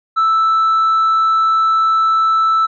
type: tone with tanh clipping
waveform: sine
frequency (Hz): 1318.5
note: E6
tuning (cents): 0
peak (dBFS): -11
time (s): 0.16-2.67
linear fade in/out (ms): 20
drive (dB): 1
effects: none